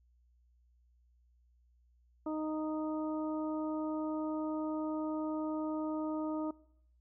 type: harmonic tone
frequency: 310 Hz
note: D#4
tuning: 6 cents flat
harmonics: 1 / 2 / 3 / 4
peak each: -35 / -41 / -45 / -47 dBFS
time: 2.26-6.51 s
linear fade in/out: 5 ms
effects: noise-tail reverb RT60 0.8 s tail -23 dB re dry + added 60 Hz sine -65 dBFS peak until 7 s